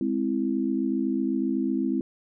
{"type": "chord", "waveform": "sine", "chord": "Ab augmented", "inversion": "none", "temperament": "equal", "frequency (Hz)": [207.7, 261.6, 329.6], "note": ["Ab3", "C4", "E4"], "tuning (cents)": [0, 0, 0], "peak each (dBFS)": [-29, -26, -28], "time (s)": [0.01, 2.01], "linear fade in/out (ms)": 2, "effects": []}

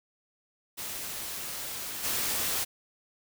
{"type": "noise with level steps", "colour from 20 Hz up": "white", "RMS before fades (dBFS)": [-37, -30], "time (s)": [0.77, 2.65], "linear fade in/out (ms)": 20, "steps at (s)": 2.03, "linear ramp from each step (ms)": 20, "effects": []}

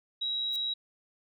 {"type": "tone", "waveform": "sine", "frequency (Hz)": 3856, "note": "B7", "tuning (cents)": -42, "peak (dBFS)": -29, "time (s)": [0.21, 0.74], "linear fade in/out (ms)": 10}
{"type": "noise with exponential growth", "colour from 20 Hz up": "blue", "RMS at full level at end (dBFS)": -40, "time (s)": [0.48, 0.56], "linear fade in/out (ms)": 2, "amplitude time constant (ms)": 16}
{"effects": []}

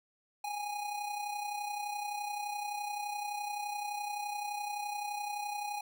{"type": "tone with amplitude modulation", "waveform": "square", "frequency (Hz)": 826, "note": "G#5", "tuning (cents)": -10, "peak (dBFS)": -34, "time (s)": [0.44, 5.81], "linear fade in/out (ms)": 5, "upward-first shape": "sine", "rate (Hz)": 31.7, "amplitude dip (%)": 50, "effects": []}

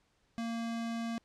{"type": "tone", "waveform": "square", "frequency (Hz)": 230.4, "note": "A#3", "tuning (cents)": -20, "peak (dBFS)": -35, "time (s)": [0.38, 1.18], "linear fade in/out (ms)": 0, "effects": ["pink hiss -73 dBFS RMS until 1.24 s", "low-pass 7000 Hz 12 dB/octave"]}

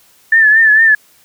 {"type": "tone with vibrato", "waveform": "sine", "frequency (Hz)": 1760, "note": "A6", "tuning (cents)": 0, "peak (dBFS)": -5, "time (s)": [0.32, 0.95], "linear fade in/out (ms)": 5, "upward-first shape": "triangle", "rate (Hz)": 4.4, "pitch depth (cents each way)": 72, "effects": ["white hiss -49 dBFS RMS until 1.24 s"]}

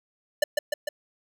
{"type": "tone with echo", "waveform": "square", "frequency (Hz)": 591, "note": "D5", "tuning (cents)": 11, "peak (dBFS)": -18, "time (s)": [0.42, 0.44], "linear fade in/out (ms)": 5, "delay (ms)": 150, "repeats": 3, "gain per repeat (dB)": -3, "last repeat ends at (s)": 0.89, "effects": []}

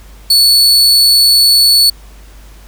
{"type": "tone", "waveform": "40% pulse", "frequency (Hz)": 4435, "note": "C#8", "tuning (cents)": 0, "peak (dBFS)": -4, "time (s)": [0.3, 1.9], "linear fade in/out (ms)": 5, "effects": ["added 50 Hz sine -34 dBFS peak until 2.67 s", "pink hiss -43 dBFS RMS until 2.67 s"]}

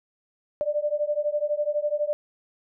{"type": "beating tone pair", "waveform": "sine", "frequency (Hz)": [587.3, 599.3], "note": ["D5", "D5"], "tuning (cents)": [0, 35], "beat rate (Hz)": 12, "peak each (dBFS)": -26, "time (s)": [0.61, 2.13], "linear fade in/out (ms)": 0, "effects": []}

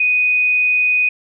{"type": "tone", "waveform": "sine", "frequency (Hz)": 2489, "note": "D#7", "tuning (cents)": 0, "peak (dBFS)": -12, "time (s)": [0, 1.09], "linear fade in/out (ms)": 5, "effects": []}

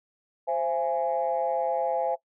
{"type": "chord", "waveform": "sine", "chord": "C augmented", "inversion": "none", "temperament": "equal with one note detuned", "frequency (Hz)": [523.3, 673.1, 830.6], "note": ["C5", "E5", "G#5"], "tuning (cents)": [0, 36, 0], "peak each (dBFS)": -28, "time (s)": [0.47, 2.16], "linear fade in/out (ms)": 20, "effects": ["noise-tail reverb RT60 0.1 s tail -18 dB re dry", "tanh soft clip ceiling -16 dBFS"]}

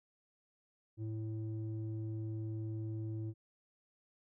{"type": "tone with low-pass filter", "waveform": "square", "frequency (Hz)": 109.9, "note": "A2", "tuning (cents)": -2, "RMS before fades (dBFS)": -40, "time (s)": [0.97, 3.34], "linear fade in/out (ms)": 50, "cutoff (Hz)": 260, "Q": 6.2, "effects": []}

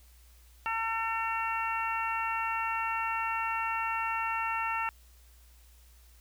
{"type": "harmonic tone with a mistuned harmonic", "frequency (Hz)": 450, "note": "A4", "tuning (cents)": 39, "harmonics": [2, 3, 4, 5, 6], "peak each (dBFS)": [-33, -34, -39, -40, -36], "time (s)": [0.66, 4.89], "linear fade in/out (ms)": 0, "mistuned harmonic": 6, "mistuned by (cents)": 16, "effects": ["added 60 Hz sine -55 dBFS peak until 6.2 s", "white hiss -63 dBFS RMS until 6.2 s"]}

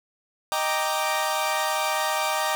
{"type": "chord", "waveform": "sawtooth", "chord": "Eb major seventh", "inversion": "none", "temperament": "equal", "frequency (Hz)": [622.3, 784, 932.3, 1174.7], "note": ["Eb5", "G5", "Bb5", "D6"], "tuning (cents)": [0, 0, 0, 0], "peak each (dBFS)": -25, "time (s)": [0.52, 2.55], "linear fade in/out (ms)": 0, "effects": []}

